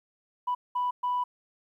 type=tone bursts at uneven times; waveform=sine; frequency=987.8 Hz; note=B5; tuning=in tune; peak=-24 dBFS; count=3; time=0.47-0.55 / 0.75-0.91 / 1.03-1.24 s; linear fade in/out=10 ms; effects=tanh soft clip ceiling -22 dBFS + 11-bit